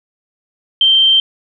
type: tone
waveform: sine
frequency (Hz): 3136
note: G7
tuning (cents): 0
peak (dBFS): -7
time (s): 0.81-1.2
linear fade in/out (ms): 2
effects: none